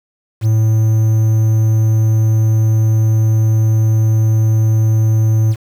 triangle tone with quantisation, 110 Hz, A2, in tune, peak -7 dBFS, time 0.41-5.56 s, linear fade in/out 50 ms, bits 6, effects none

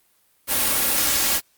white noise with comb filter, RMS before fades -20 dBFS, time 0.47-1.41 s, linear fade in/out 50 ms, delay 3.6 ms, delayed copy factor +0.5, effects white hiss -62 dBFS RMS until 1.57 s + Opus 32 kbps

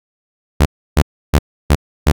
sawtooth tone bursts, 73 Hz, D2, 10 cents flat, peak -3 dBFS, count 5, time 0.6-2.12 s, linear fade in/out 10 ms, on 56 ms, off 310 ms, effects none

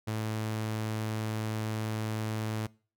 sawtooth tone, 109.2 Hz, A2, 13 cents flat, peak -27 dBFS, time 0.07-2.67 s, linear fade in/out 10 ms, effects noise-tail reverb RT60 0.4 s tail -23 dB re dry

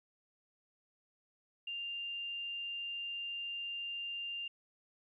sine tone, 2794 Hz, F7, in tune, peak -38 dBFS, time 1.67-4.48 s, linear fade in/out 5 ms, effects 13-bit

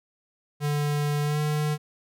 square tone with pitch glide, 146.83 to 150.44 Hz, D3 to D3, 0 to +42 cents, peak -24 dBFS, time 0.6-1.78 s, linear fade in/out 50 ms, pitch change +42 cents, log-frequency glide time 1.22-1.41 s, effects none

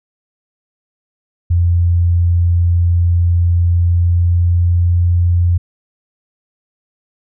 sine tone with pitch glide, 86.5 to 87.3 Hz, F2 to F2, -16 to 0 cents, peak -9 dBFS, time 1.5-5.58 s, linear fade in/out 10 ms, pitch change +16 cents, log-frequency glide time 3.58-5.05 s, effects none

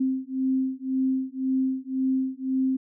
sine beating tone pair, 261.6 / 263.5 Hz, C4 / C4, 0 / +12 cents, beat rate 1.9 Hz, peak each -26 dBFS, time 0-2.77 s, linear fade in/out 10 ms, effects none

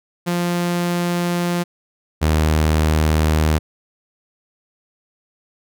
sawtooth tone pair in turn, 174.61 / 77.78 Hz, F3 / D#2, 0 / 0 cents, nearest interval octave + major second, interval 1400 cents, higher first, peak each -14 / -10 dBFS, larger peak second, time 0.26-1.64 / 2.21-3.59 s, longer neither, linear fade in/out 20 ms, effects none

